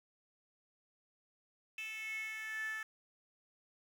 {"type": "tone with high-pass filter sweep", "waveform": "10% pulse", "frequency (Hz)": 437.6, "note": "A4", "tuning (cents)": -9, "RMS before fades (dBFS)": -42, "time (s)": [1.78, 2.83], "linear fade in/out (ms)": 2, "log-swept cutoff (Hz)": [2600, 1600], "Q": 9, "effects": []}